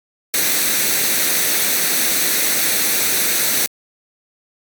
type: noise with comb filter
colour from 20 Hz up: white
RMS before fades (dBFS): -17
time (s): 0.34-3.66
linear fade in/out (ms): 0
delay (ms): 0.49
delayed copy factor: +0.5
effects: high-pass 200 Hz 12 dB/octave + Opus 48 kbps

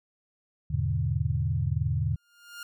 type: chord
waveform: sine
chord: E dominant seventh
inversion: none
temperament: equal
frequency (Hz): 82.41 / 103.83 / 123.47 / 146.83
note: E2 / G#2 / B2 / D3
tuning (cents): 0 / 0 / 0 / 0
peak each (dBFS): -30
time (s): 0.7-2.16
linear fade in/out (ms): 10
type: tone with exponential growth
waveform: sawtooth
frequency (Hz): 1411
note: F6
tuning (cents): +17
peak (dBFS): -33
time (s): 2.12-2.63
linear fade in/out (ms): 2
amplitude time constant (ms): 110
effects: none

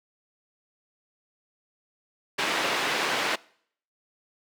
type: band-pass noise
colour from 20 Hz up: white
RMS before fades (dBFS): -27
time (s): 2.38-3.36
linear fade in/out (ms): 10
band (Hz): 260 to 2700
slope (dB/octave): 12
effects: noise-tail reverb RT60 0.6 s tail -23 dB re dry

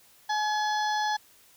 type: harmonic tone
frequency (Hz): 848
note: G#5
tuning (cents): +36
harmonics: 1 / 2 / 4 / 5 / 6 / 7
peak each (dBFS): -26 / -32 / -38 / -40 / -42 / -43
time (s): 0.29-1.17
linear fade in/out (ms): 10
effects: white hiss -58 dBFS RMS until 1.56 s

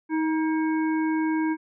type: harmonic tone with a mistuned harmonic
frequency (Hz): 315.9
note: D#4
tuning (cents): +26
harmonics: 1 / 3 / 5 / 7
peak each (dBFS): -22 / -32 / -36 / -39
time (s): 0.09-1.57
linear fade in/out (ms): 50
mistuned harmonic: 5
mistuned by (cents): +31
effects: none

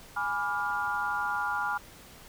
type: chord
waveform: sine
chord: G# diminished seventh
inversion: none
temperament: equal with one note detuned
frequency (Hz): 830.6 / 987.8 / 1174.7 / 1408.3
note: G#5 / B5 / D6 / F6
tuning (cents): 0 / 0 / 0 / +14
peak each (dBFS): -33 / -35 / -36 / -31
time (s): 0.16-1.78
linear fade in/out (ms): 10
effects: pink hiss -51 dBFS RMS until 2.28 s

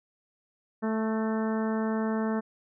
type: harmonic tone with a mistuned harmonic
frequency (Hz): 220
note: A3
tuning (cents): 0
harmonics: 1 / 2 / 3 / 4 / 5 / 6 / 7 / 8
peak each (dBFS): -27 / -33 / -37 / -39 / -41 / -43 / -44 / -45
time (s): 0.82-2.41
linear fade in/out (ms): 20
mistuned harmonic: 8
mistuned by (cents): +28
effects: none

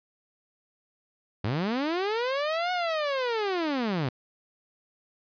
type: linear two-way sweep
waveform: sawtooth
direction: up then down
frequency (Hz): 91.7 to 734 to 119.4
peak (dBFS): -22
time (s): 1.44-4.09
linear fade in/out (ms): 5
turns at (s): 2.72
effects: resampled to 11025 Hz

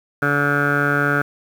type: tone with low-pass filter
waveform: 15% pulse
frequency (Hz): 144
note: D3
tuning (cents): -34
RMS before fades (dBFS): -18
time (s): 0.22-1.22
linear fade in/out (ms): 5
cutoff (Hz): 1500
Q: 7.9
effects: 7-bit

